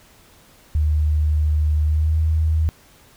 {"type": "tone with pitch glide", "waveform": "sine", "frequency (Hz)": [76.1, 79.06], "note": ["D#2", "D#2"], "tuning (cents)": [-38, 28], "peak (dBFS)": -15, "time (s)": [0.75, 2.69], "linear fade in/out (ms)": 0, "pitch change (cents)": 66, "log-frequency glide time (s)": [1.85, 2.17], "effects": ["pink hiss -51 dBFS RMS until 3.16 s"]}